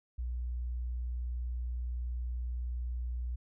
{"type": "tone", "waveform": "sine", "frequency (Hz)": 60.7, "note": "B1", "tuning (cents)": -29, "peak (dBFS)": -33, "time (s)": [0.18, 3.36], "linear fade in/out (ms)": 10, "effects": []}